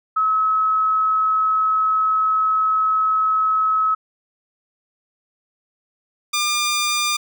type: tone pair in turn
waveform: sine / 10% pulse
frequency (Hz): 1287 / 1200.8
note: E6 / D6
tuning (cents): -42 / +38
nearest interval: minor second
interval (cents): 120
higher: first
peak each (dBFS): -15 / -10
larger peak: second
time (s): 0.16-3.95 / 6.33-7.17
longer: first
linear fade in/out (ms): 10
effects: none